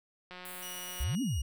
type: click train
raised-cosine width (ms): 0.3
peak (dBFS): -30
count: 153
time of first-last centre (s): 0.31-1.15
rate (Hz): 181
type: high-pass noise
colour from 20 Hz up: pink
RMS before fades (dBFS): -46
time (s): 0.45-1.04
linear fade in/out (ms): 5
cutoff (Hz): 8300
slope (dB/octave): 48
type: tone with pitch glide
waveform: 20% pulse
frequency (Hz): 2914 to 2874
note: F#7 to F7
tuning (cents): -27 to +49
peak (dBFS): -37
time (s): 0.62-1.42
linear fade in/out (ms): 10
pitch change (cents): -24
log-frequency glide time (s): 0.85-1.3
type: exponential two-way sweep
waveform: sine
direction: up then down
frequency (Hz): 53.9 to 293.7 to 53.9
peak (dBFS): -29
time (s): 1-1.42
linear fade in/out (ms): 5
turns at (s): 1.22
effects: none